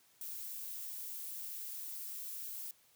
violet noise, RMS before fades -44 dBFS, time 0.21-2.71 s, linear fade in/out 2 ms, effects white hiss -68 dBFS RMS until 2.95 s + high-pass 60 Hz 12 dB/octave

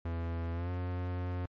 45% pulse tone with pitch glide, 84 to 89.51 Hz, E2 to F2, +33 to +43 cents, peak -33 dBFS, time 0.05-1.46 s, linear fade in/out 5 ms, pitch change +110 cents, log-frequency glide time 0.53-0.71 s, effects low-pass 2000 Hz 12 dB/octave + MP3 48 kbps

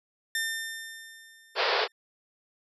sawtooth tone with exponential decay, 1800 Hz, A6, 39 cents sharp, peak -23 dBFS, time 0.35-1.92 s, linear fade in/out 2 ms, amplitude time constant 340 ms
pink band-pass noise, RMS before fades -26 dBFS, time 1.55-1.88 s, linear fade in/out 50 ms, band 390 to 5100 Hz, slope 96 dB/octave
effects none

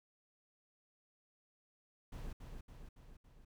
brown noise with echo, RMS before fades -45 dBFS, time 2.12-2.33 s, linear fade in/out 5 ms, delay 280 ms, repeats 4, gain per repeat -4 dB, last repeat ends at 3.45 s, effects none

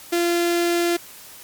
sawtooth tone with notch filter, 344.3 Hz, F4, 25 cents flat, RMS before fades -20 dBFS, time 0.12-0.97 s, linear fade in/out 10 ms, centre 970 Hz, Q 1.9, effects white hiss -42 dBFS RMS until 1.43 s + MP3 96 kbps

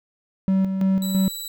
triangle tone with tremolo, 191.2 Hz, G3, 43 cents flat, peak -14 dBFS, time 0.48-1.28 s, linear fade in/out 0 ms, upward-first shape square, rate 3 Hz, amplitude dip 50%
15% pulse tone, 3940 Hz, B7, 5 cents flat, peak -23 dBFS, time 1.02-1.48 s, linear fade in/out 2 ms
effects none

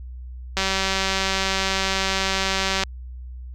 click train, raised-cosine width 0.2 ms, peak -5 dBFS, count 436, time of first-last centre 0.57-2.836 s, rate 192 Hz, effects added 62 Hz sine -33 dBFS peak until 3.54 s

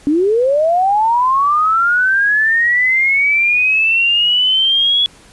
sine linear sweep, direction up, 278.5 to 3391 Hz, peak -10 dBFS, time 0.07-5.06 s, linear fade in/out 0 ms, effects pink hiss -44 dBFS RMS until 5.32 s + resampled to 24000 Hz

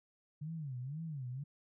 sine tone with vibrato, 142.6 Hz, C#3, 49 cents sharp, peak -39 dBFS, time 0.41-1.44 s, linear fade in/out 10 ms, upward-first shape sine, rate 2 Hz, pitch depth 250 cents each way, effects none

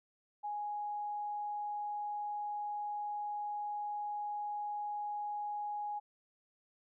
sine tone, 830.6 Hz, G#5, in tune, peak -36 dBFS, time 0.43-6 s, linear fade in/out 20 ms, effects none

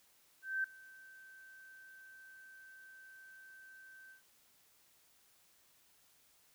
sine tone with ADSR envelope, 1552 Hz, G6, 18 cents flat, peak -31 dBFS, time 0.42-4.22 s, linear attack 220 ms, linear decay 4 ms, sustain -23 dB, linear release 110 ms, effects white hiss -69 dBFS RMS until 6.54 s

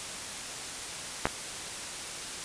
clicks, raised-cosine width 0.5 ms, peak -8 / -17 dBFS, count 2, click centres 1.255 / 1.269 s, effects white hiss -38 dBFS RMS until 2.44 s + resampled to 22050 Hz

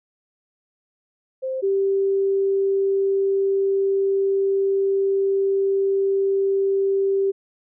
sine tone pair in turn, 523.3 / 391.3 Hz, C5 / G4, 0 / -3 cents, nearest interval perfect fourth, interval 503 cents, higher first, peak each -23 / -17 dBFS, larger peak second, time 1.42-1.62 / 1.62-7.32 s, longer second, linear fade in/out 20 ms, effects none

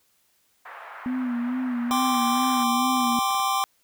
white band-pass noise, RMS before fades -41 dBFS, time 0.65-2.64 s, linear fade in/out 10 ms, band 680 to 1700 Hz, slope 24 dB/octave
sine tone with vibrato, 247.5 Hz, B3, 4 cents sharp, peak -24 dBFS, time 1.06-3.19 s, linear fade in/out 0 ms, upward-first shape sine, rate 2.3 Hz, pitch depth 64 cents each way
square chord, G suspended fourth, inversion none, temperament equal, 784 / 1046.5 / 1174.7 Hz, G5 / C6 / D6, 0 / 0 / 0 cents, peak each -27 dBFS, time 1.91-3.64 s, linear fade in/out 0 ms
clicks, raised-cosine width 0.5 ms, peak -30 dBFS, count 8, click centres 2.969 / 3.008 / 3.042 / 3.073 / 3.124 / 3.307 / 3.348 / 3.399 s
effects white hiss -66 dBFS RMS until 3.83 s

